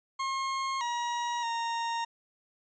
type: tone with pitch steps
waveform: 40% pulse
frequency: 1075 / 954 / 927 Hz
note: C6 / A#5 / A#5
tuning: +47 / +40 / -10 cents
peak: -29 dBFS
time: 0.19-2.05 s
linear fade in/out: 10 ms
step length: 620 ms
effects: resampled to 16000 Hz